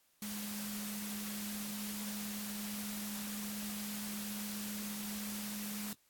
sine tone in noise, 207.7 Hz, G#3, in tune, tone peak -41 dBFS, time 0.22-5.93 s, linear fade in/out 2 ms, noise white, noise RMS -44 dBFS, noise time 0.22-5.93 s, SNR 0 dB, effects white hiss -72 dBFS RMS until 6.09 s + AAC 64 kbps

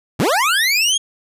25% pulse linear sweep, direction up, 82.41 to 3322 Hz, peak -10 dBFS, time 0.19-0.98 s, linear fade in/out 10 ms, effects resampled to 32000 Hz

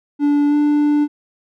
triangle tone with pitch glide, 290 to 294.7 Hz, D4 to D4, -22 to +6 cents, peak -10 dBFS, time 0.19-1.08 s, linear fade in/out 50 ms, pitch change +28 cents, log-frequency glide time 0.48-0.55 s, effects none

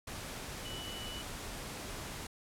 sine tone in noise, 2960 Hz, F#7, in tune, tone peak -44 dBFS, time 0.65-1.22 s, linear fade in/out 5 ms, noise pink, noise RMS -43 dBFS, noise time 0.07-2.27 s, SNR -4 dB, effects low-pass 12000 Hz 12 dB/octave

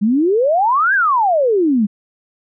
sine exponential two-way sweep, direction up then down, 196 to 1669 to 196 Hz, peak -11 dBFS, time 0.01-1.87 s, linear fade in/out 20 ms, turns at 0.94 s, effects none

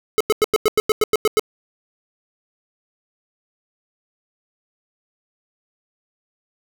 square tone bursts, 429.8 Hz, A4, 41 cents flat, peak -13 dBFS, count 11, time 0.18-1.395 s, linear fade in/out 0 ms, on 25 ms, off 94 ms, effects none

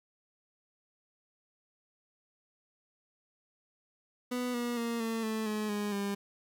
30% pulse tone with pitch steps, 247.6 / 240.3 / 233.2 / 226.3 / 219.6 / 213.1 / 206.8 / 200.6 Hz, B3 / B3 / A#3 / A3 / A3 / G#3 / G#3 / G3, +5 / -47 / +1 / +49 / -3 / +45 / -7 / +40 cents, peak -29 dBFS, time 4.31-6.15 s, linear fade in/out 10 ms, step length 230 ms, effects 11-bit

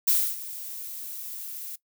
violet noise with ADSR envelope, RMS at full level -20 dBFS, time 0.07-1.76 s, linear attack 11 ms, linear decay 270 ms, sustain -17 dB, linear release 8 ms, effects noise-tail reverb RT60 0.1 s tail -19 dB re dry

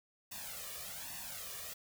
white noise with flanger, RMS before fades -45 dBFS, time 0.31-1.74 s, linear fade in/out 10 ms, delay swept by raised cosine 1.1 to 1.73 ms, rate 1.2 Hz, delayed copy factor +0.9, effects none

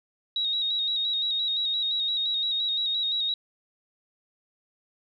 sine tone with vibrato, 3800 Hz, A#7, 33 cents sharp, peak -24 dBFS, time 0.36-3.34 s, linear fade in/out 2 ms, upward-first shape square, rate 5.8 Hz, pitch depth 36 cents each way, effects none

